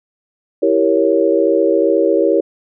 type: chord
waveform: sine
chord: E diminished seventh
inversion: none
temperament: equal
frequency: 329.6 / 392 / 466.2 / 554.4 Hz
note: E4 / G4 / Bb4 / Db5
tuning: 0 / 0 / 0 / 0 cents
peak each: -16 dBFS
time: 0.62-2.41 s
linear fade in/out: 10 ms
effects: none